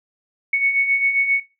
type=beating tone pair; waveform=sine; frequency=2212 / 2219.5 Hz; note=C#7 / C#7; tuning=-4 / +2 cents; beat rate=7.5 Hz; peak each=-23 / -17 dBFS; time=0.53-1.4 s; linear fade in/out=5 ms; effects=noise-tail reverb RT60 0.3 s tail -19 dB re dry